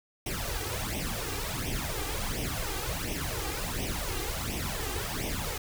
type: noise with flanger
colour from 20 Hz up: pink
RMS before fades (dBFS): -33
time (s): 0.26-5.58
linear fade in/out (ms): 5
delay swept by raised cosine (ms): 0.34 to 2.54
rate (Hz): 1.4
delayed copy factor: +0.75
effects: none